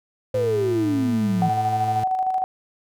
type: exponential sweep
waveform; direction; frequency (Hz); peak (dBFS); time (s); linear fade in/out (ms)
sine; down; 525 to 163.7; -19; 0.34-1.49; 5
type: tone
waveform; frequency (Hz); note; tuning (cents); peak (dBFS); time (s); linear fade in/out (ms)
40% pulse; 110; A2; 0; -26; 0.34-2.04; 5
type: tone with tremolo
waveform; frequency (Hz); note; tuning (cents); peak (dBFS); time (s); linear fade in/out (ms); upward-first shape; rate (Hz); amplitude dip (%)
sine; 751; F#5; +26; -18; 1.42-2.44; 0; square; 13; 40
effects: none